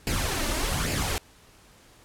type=noise with flanger; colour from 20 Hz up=pink; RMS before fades=-27 dBFS; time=0.07-1.18 s; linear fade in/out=0 ms; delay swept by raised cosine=0.41 to 3.41 ms; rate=1.2 Hz; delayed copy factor=+0.6; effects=pink hiss -55 dBFS RMS until 2.04 s + low-pass 12000 Hz 12 dB/octave